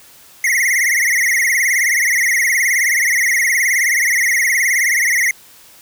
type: tone with vibrato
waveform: square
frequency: 2014 Hz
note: B6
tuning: 33 cents sharp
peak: -13 dBFS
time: 0.44-5.31 s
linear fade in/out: 2 ms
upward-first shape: triangle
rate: 19 Hz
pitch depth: 170 cents each way
effects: white hiss -44 dBFS RMS until 5.81 s